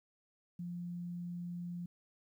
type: tone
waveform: sine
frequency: 174.61 Hz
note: F3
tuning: in tune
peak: -39 dBFS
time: 0.59-1.86 s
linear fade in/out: 5 ms
effects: 12-bit